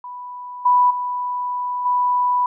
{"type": "tone with level steps", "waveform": "sine", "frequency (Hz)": 987.8, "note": "B5", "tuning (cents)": 0, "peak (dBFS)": [-30, -11, -21, -15], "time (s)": [0.04, 2.46], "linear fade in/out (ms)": 2, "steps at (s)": [0.65, 0.9, 1.85], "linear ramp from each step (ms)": 10, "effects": []}